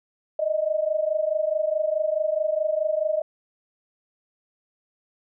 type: tone pair together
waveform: sine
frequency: 608 / 632.7 Hz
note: D#5 / D#5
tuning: -40 / +29 cents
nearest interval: minor second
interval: 69 cents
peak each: -24 dBFS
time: 0.39-3.22 s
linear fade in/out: 5 ms
effects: none